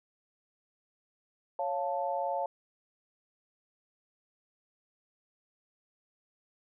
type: chord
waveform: sine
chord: Db augmented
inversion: none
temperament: equal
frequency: 554.4 / 698.5 / 880 Hz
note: Db5 / F5 / A5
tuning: 0 / 0 / 0 cents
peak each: -34 dBFS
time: 1.59-2.46 s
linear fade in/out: 2 ms
effects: none